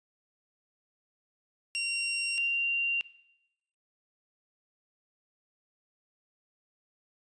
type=tone pair in turn; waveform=sawtooth / sine; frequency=2757 / 2770 Hz; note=F7 / F7; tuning=-23 / -15 cents; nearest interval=unison; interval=8 cents; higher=second; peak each=-26 dBFS; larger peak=neither; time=1.75-2.38 / 2.38-3.01 s; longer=neither; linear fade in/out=0 ms; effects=noise-tail reverb RT60 0.8 s tail -18 dB re dry + resampled to 22050 Hz